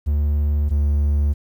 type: tone pair in turn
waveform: triangle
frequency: 73.42 / 72.66 Hz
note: D2 / D2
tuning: 0 / -18 cents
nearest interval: unison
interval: 18 cents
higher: first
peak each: -14 / -13 dBFS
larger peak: second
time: 0.06-0.7 / 0.7-1.34 s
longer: neither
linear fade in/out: 20 ms
effects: 9-bit